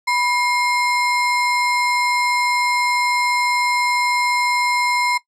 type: ring-modulated tone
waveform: square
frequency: 1557 Hz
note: G6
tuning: 12 cents flat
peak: -14 dBFS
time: 0.07-5.18 s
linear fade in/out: 10 ms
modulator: 574 Hz
effects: noise-tail reverb RT60 0.1 s tail -18 dB re dry + low-pass 8000 Hz 12 dB/octave